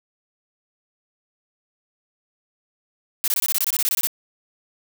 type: noise bursts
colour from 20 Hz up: blue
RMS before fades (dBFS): -21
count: 14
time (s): 3.24-4.071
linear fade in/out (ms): 0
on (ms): 38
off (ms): 23
effects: none